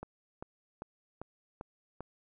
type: click train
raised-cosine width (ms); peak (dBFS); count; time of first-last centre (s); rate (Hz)
1; -27; 6; 0.03-2.006; 2.53
effects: none